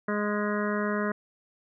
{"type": "harmonic tone with a mistuned harmonic", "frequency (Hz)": 207.7, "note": "G#3", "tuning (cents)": 0, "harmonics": [1, 2, 3, 5, 6, 7, 8, 9], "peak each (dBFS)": [-29, -32, -34, -36, -37, -37, -38, -39], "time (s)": [0.08, 1.12], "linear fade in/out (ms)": 5, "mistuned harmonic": 9, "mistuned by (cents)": 22, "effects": []}